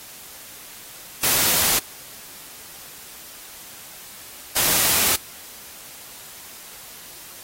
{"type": "noise bursts at uneven times", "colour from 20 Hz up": "white", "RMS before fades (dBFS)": -19, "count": 2, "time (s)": [[1.23, 1.79], [4.56, 5.16]], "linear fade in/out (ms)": 5, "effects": ["white hiss -41 dBFS RMS until 7.43 s", "AAC 48 kbps"]}